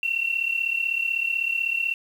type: tone pair together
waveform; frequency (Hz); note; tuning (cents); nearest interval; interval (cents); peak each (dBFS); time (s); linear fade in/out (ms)
sine; 2711 / 2747; E7 / F7; +48 / -29; unison; 23; -24 / -27; 0.03-1.94; 2
effects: 8-bit